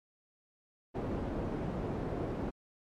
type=low-pass noise; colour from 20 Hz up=white; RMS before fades=-36 dBFS; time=0.94-2.51 s; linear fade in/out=20 ms; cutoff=410 Hz; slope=12 dB/octave; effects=MP3 64 kbps